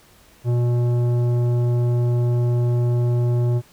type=tone with tanh clipping; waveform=sine; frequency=120.9 Hz; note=B2; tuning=36 cents flat; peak=-18 dBFS; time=0.44-3.62 s; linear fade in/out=50 ms; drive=12 dB; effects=pink hiss -52 dBFS RMS until 3.72 s